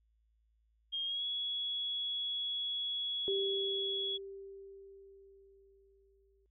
sine tone with pitch glide, 3231 to 3360 Hz, G#7 to G#7, -48 to +19 cents, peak -34 dBFS, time 0.92-4.18 s, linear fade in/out 20 ms, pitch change +67 cents, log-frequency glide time 1.05-1.24 s
sine tone with exponential decay, 392 Hz, G4, in tune, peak -31 dBFS, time 3.28-6.46 s, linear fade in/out 0 ms, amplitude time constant 690 ms
effects added 55 Hz sine -70 dBFS peak until 6.5 s

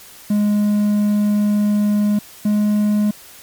triangle tone pair in turn, 207.7 / 209.1 Hz, G#3 / G#3, 0 / +12 cents, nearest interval unison, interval 12 cents, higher second, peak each -11 dBFS, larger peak neither, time 0.3-2.19 / 2.45-3.11 s, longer first, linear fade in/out 5 ms, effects white hiss -41 dBFS RMS until 3.42 s + MP3 96 kbps

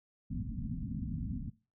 white low-pass noise, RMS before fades -38 dBFS, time 0.3-1.5 s, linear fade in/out 5 ms, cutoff 260 Hz, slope 96 dB/octave, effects noise-tail reverb RT60 0.3 s tail -18 dB re dry

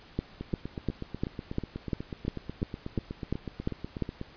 two click trains, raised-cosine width 3 ms, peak -22 / -15 dBFS, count 32 / 12, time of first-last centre 0.41-4.214 / 0.19-4.023 s, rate 8.15 / 2.87 Hz, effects pink hiss -53 dBFS RMS until 4.36 s + resampled to 11025 Hz

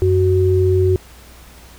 sine tone pair together, 92.5 / 371.8 Hz, F#2 / F#4, 0 / +8 cents, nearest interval 2 octaves, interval 2408 cents, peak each -14 dBFS, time 0.02-0.96 s, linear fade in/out 0 ms, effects added 60 Hz sine -42 dBFS peak until 1.78 s + pink hiss -44 dBFS RMS until 1.78 s

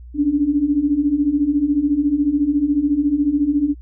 sine beating tone pair, 280 / 294 Hz, C#4 / D4, +18 / +2 cents, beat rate 14 Hz, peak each -20 / -16 dBFS, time 0.14-3.75 s, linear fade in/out 50 ms, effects added 60 Hz sine -35 dBFS peak until 3.81 s

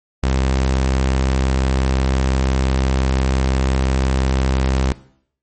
sawtooth tone, 65.8 Hz, C2, 10 cents sharp, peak -11 dBFS, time 0.23-4.92 s, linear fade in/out 0 ms, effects noise-tail reverb RT60 0.6 s tail -18 dB re dry + MP3 32 kbps

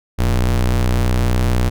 square ring-modulated tone, 61.74 Hz, B1, in tune, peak -11 dBFS, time 0.18-1.7 s, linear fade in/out 20 ms, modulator 29.8 Hz, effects none

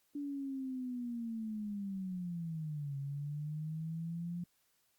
sine linear two-way sweep, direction down then up, 290 to 137.9 to 175.6 Hz, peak -37 dBFS, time 0.15-4.44 s, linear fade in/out 5 ms, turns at 2.97 s, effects white hiss -75 dBFS RMS until 4.98 s + Opus 48 kbps

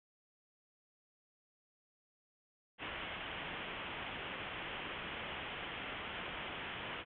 white low-pass noise, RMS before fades -44 dBFS, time 2.78-7.05 s, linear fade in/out 50 ms, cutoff 3300 Hz, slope 96 dB/octave, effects none

